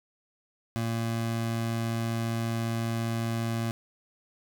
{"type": "tone", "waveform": "25% pulse", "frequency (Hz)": 114.7, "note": "A#2", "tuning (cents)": -28, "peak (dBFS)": -24, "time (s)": [0.76, 3.71], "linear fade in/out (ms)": 0, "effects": []}